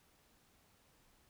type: silence
effects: pink hiss -70 dBFS RMS until 1.29 s